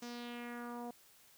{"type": "tone with low-pass filter sweep", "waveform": "sawtooth", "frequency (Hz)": 240, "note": "B3", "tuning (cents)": -49, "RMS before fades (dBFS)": -45, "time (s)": [0.02, 0.91], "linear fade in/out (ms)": 5, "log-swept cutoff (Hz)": [6300, 740], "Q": 2.6, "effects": ["white hiss -64 dBFS RMS until 1.37 s"]}